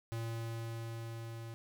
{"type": "tone with level ramp", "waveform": "square", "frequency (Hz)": 114.6, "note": "A#2", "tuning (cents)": -29, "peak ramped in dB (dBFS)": [-37, -44], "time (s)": [0.12, 1.54], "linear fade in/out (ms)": 0, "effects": []}